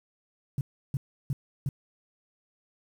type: tone bursts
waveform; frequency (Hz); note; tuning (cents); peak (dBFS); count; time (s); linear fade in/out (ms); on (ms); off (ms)
sine; 136.1; C#3; -31; -25; 4; 0.58-1.69; 2; 30; 330
effects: 9-bit